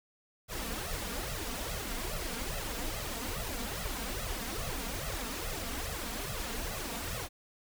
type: noise with flanger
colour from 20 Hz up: pink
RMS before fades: -37 dBFS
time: 0.48-7.29 s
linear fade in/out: 50 ms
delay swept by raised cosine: 1.5 to 4.4 ms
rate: 2.4 Hz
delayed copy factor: +1
effects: none